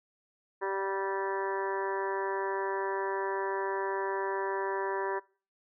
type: harmonic tone with a mistuned harmonic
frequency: 194.8 Hz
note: G3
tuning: 11 cents flat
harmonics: 2 / 3 / 4 / 5 / 6 / 7 / 8 / 9 / 10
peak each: -33 / -40 / -43 / -35 / -45 / -47 / -44 / -41 / -51 dBFS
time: 0.61-5.2 s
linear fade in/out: 20 ms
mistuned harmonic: 4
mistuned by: -16 cents
effects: noise-tail reverb RT60 0.4 s tail -23 dB re dry